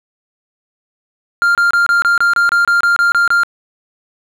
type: tone bursts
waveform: triangle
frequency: 1396.9 Hz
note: F6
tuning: in tune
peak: -7 dBFS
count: 13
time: 1.42-3.434 s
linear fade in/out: 0 ms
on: 130 ms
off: 27 ms
effects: none